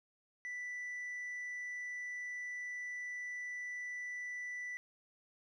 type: tone with hard clipping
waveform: triangle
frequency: 1975.5 Hz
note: B6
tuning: in tune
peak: -39 dBFS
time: 0.45-4.77 s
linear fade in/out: 0 ms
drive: 1 dB
effects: none